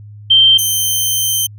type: tone pair in turn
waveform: sine / 10% pulse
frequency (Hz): 3136 / 3109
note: G7 / G7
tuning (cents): 0 / -15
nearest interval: unison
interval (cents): 15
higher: first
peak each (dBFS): -5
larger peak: neither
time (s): 0.3-0.58 / 0.58-1.47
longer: second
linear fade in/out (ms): 10
effects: added 104 Hz sine -32 dBFS peak until 1.58 s